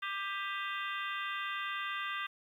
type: harmonic tone with a mistuned harmonic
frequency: 395.6 Hz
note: G4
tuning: 16 cents sharp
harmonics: 3 / 4 / 5 / 6 / 7 / 8 / 9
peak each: -39 / -41 / -42 / -48 / -45 / -48 / -46 dBFS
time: 0.02-2.27 s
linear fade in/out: 10 ms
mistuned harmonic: 6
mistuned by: +99 cents
effects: 11-bit